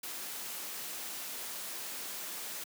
white noise, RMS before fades -41 dBFS, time 0.03-2.64 s, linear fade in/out 5 ms, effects high-pass 200 Hz 12 dB/octave

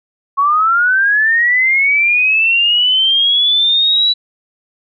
sine linear sweep, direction up, 1095 to 3951 Hz, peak -9 dBFS, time 0.37-4.14 s, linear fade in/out 20 ms, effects none

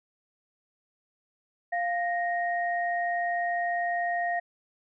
sine tone pair together, 698.5 / 1864.7 Hz, F5 / A#6, 0 / 0 cents, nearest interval octave + perfect fourth, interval 1700 cents, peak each -27 / -31 dBFS, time 1.72-4.4 s, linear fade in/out 10 ms, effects none

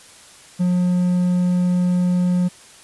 triangle tone, 179.2 Hz, F3, 45 cents sharp, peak -13 dBFS, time 0.59-2.49 s, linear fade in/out 20 ms, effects white hiss -45 dBFS RMS until 2.83 s + resampled to 24000 Hz

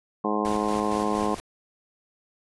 harmonic tone, 105.3 Hz, G#2, 24 cents sharp, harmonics 2 / 3 / 4 / 5 / 6 / 7 / 8 / 9 / 10, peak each -29 / -30 / -30 / -33 / -36 / -32 / -34 / -36 / -30 dBFS, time 0.24-1.35 s, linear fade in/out 5 ms
pink noise with tremolo, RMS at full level -37 dBFS, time 0.45-1.4 s, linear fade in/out 0 ms, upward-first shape square, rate 4.3 Hz, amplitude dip 40%
effects resampled to 24000 Hz

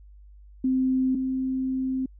sine tone pair in turn, 260 / 261.5 Hz, C4 / C4, -11 / -1 cents, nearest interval unison, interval 10 cents, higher second, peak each -20 / -24 dBFS, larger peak first, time 0.64-1.15 / 1.15-2.06 s, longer second, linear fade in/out 5 ms, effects added 50 Hz sine -46 dBFS peak until 2.19 s

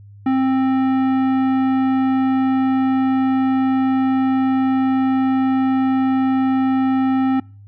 sine tone with tanh clipping, 263.6 Hz, C4, 13 cents sharp, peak -16 dBFS, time 0.26-7.4 s, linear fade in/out 5 ms, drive 14 dB, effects noise-tail reverb RT60 0.4 s tail -26 dB re dry + added 101 Hz sine -39 dBFS peak until 7.67 s

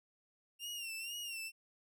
sawtooth tone with vibrato, 2767 Hz, F7, 17 cents flat, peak -38 dBFS, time 0.59-1.52 s, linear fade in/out 50 ms, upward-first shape sine, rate 2.1 Hz, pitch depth 80 cents each way, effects none

